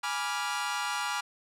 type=chord; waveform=sawtooth; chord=G# diminished seventh; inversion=none; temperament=equal with one note detuned; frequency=830.6 / 978.1 / 1174.7 / 1396.9 Hz; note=G#5 / B5 / D6 / F6; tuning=0 / -17 / 0 / 0 cents; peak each=-32 / -32 / -33 / -31 dBFS; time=0.03-1.21 s; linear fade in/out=10 ms; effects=low-pass 10000 Hz 12 dB/octave